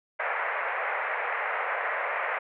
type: band-pass noise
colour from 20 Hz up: white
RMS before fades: -30 dBFS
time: 0.19-2.39 s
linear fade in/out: 10 ms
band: 480 to 2200 Hz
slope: 48 dB/octave
effects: none